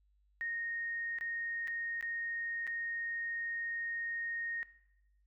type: tone with dropouts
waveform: sine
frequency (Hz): 1857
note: A#6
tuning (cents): -7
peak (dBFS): -35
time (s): 0.41-4.63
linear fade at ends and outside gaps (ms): 0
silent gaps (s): 1.186-1.21 / 1.674-1.68 / 2.01-2.026 / 2.668-2.675
effects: noise-tail reverb RT60 0.8 s tail -17 dB re dry + added 50 Hz sine -68 dBFS peak until 5.26 s